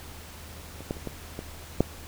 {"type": "clicks", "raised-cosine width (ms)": 2, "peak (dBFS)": [-26, -15, -30, -19, -20, -6], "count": 6, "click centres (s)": [0.806, 0.909, 0.968, 1.073, 1.391, 1.806], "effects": ["added 79 Hz sine -45 dBFS peak until 2.07 s", "pink hiss -45 dBFS RMS until 2.07 s"]}